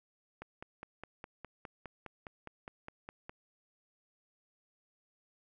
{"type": "click train", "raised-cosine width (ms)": 0.5, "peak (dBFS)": -29, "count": 15, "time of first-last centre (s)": [0.42, 3.295], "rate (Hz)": 4.87, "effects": []}